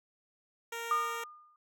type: tone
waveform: 10% pulse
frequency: 464.1 Hz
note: A#4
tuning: 8 cents flat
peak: -29 dBFS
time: 0.72-1.24 s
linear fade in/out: 5 ms
type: tone with exponential decay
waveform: sine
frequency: 1215 Hz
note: D#6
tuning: 42 cents flat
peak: -24 dBFS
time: 0.91-1.56 s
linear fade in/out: 2 ms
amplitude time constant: 140 ms
effects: none